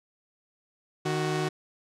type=tone pair together; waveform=sawtooth; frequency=154 / 371.2 Hz; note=D#3 / F#4; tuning=-17 / +6 cents; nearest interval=octave + minor third; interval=1523 cents; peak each=-25 dBFS; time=1.05-1.49 s; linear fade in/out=10 ms; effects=low-pass 8000 Hz 12 dB/octave